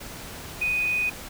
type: tone in noise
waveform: sine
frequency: 2489 Hz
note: D#7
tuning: in tune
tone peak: -22 dBFS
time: 0.61-1.1 s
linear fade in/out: 10 ms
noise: pink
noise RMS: -39 dBFS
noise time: 0-1.29 s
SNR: +14 dB
effects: none